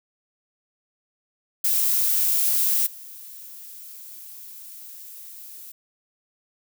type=noise with level steps; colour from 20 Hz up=violet; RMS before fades=-21 / -41 dBFS; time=1.64-5.72 s; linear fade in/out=5 ms; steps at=2.86 s; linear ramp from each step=10 ms; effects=none